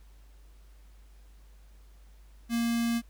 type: tone with notch filter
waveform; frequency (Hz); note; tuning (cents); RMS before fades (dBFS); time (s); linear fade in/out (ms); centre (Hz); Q
square; 233.4; A#3; +2; -28; 2.49-3.02; 50; 830; 0.92
effects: added 50 Hz sine -51 dBFS peak until 3.09 s + pink hiss -66 dBFS RMS until 3.09 s